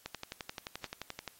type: click train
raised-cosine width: 0.2 ms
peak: -21 dBFS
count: 15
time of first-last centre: 0.06-1.277 s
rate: 11.5 Hz
effects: white hiss -62 dBFS RMS until 1.39 s + AAC 48 kbps